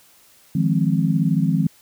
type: chord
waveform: sine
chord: F minor seventh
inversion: third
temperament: equal with one note detuned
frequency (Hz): 155.56 / 173.61 / 207.7 / 261.6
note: Eb3 / F3 / Ab3 / C4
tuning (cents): 0 / -10 / 0 / 0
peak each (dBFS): -20 / -20 / -23 / -24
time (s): 0.55-1.67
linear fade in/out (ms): 5
effects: white hiss -53 dBFS RMS until 1.81 s